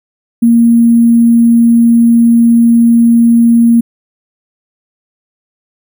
sine tone with sample-and-hold, 233.1 Hz, A#3, in tune, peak -3 dBFS, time 0.42-3.81 s, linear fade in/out 10 ms, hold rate 11025 Hz, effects none

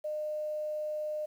sine tone with quantisation, 608 Hz, D#5, 40 cents flat, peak -32 dBFS, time 0.04-1.26 s, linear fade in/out 10 ms, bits 10, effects none

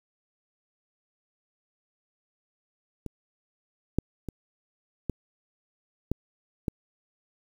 clicks, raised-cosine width 3 ms, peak -22 / -10 / -21 / -15 / -13 / -14 dBFS, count 6, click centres 3.063 / 3.986 / 4.287 / 5.097 / 6.116 / 6.682 s, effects 8-bit

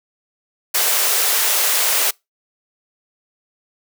white high-pass noise, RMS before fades -17 dBFS, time 0.74-2.11 s, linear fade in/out 10 ms, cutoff 390 Hz, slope 48 dB/octave, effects noise-tail reverb RT60 0.2 s tail -25 dB re dry

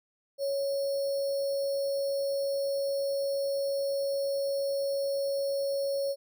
sine tone with sample-and-hold, 554.4 Hz, C#5, in tune, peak -27 dBFS, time 0.38-6.16 s, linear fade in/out 50 ms, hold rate 4900 Hz, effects none

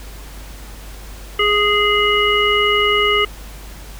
harmonic tone, 415.3 Hz, G#4, in tune, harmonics 1 / 3 / 5 / 7, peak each -18 / -18 / -18 / -18 dBFS, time 1.39-3.25 s, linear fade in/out 5 ms, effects added 50 Hz sine -33 dBFS peak until 3.99 s + pink hiss -39 dBFS RMS until 3.99 s

